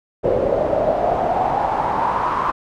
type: noise with band-pass filter sweep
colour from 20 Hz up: brown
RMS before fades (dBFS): -19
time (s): 0.23-2.52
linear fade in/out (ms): 20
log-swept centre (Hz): 510 to 1100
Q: 5.7
effects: none